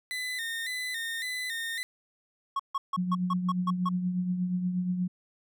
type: tone with vibrato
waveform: 30% pulse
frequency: 1917 Hz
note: A#6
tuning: 48 cents sharp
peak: -29 dBFS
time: 0.11-1.83 s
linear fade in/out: 0 ms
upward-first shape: square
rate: 1.8 Hz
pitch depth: 78 cents each way
type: tone bursts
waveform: triangle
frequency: 1100 Hz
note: C#6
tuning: 14 cents flat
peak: -24 dBFS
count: 8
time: 2.56-3.89 s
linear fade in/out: 5 ms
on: 35 ms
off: 150 ms
type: tone with tremolo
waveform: sine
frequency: 180.7 Hz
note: F#3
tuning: 41 cents flat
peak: -24 dBFS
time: 2.97-5.08 s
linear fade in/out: 10 ms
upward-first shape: triangle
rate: 8.4 Hz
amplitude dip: 55%
effects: none